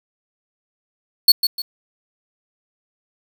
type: tone with echo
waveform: 45% pulse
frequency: 4393 Hz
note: C#8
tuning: 16 cents flat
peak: -5 dBFS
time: 1.28-1.32 s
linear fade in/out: 5 ms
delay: 150 ms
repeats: 2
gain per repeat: -9 dB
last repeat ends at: 1.62 s
effects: 7-bit

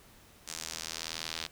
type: tone with band-pass filter sweep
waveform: sawtooth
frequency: 81 Hz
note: E2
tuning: 30 cents flat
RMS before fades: -40 dBFS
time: 0.47-1.47 s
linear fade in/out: 10 ms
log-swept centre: 7000 to 4100 Hz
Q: 1.6
effects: pink hiss -58 dBFS RMS until 1.51 s

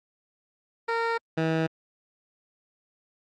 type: tone pair in turn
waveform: 15% pulse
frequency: 460.2 / 161.12 Hz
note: A#4 / E3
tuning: -22 / -39 cents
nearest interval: octave + tritone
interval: 1817 cents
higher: first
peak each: -18 / -17 dBFS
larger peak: second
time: 0.88-1.18 / 1.37-1.67 s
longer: neither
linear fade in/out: 10 ms
effects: low-pass 3000 Hz 12 dB/octave + Opus 48 kbps

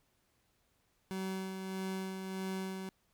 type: tone with tremolo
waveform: 30% pulse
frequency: 189.7 Hz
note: F#3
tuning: 43 cents sharp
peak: -33 dBFS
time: 1.11-2.89 s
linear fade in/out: 0 ms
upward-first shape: sine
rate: 1.6 Hz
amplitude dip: 40%
effects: pink hiss -75 dBFS RMS until 3.13 s

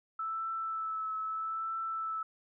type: tone with vibrato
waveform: sine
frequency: 1314 Hz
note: E6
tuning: 6 cents flat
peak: -33 dBFS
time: 0.19-2.23 s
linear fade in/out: 5 ms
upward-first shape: triangle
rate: 0.78 Hz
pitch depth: 24 cents each way
effects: none

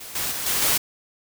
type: noise with level steps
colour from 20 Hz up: white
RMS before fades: -38 / -26 / -29 / -23 / -20 dBFS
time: 0-0.78 s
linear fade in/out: 10 ms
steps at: 0.15 / 0.31 / 0.46 / 0.62 s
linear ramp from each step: 5 ms
effects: none

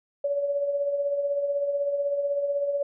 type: tone with tremolo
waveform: sine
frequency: 568 Hz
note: C#5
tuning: 42 cents sharp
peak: -21 dBFS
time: 0.24-2.83 s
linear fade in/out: 5 ms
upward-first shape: triangle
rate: 16 Hz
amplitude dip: 55%
effects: none

